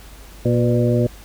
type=harmonic tone with a mistuned harmonic; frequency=119.5 Hz; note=A#2; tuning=43 cents sharp; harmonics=1 / 2 / 3 / 4 / 5; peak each=-17 / -20 / -22 / -23 / -24 dBFS; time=0.45-1.07 s; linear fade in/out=5 ms; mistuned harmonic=4; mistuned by=+62 cents; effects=added 50 Hz sine -39 dBFS peak until 1.24 s + pink hiss -44 dBFS RMS until 1.24 s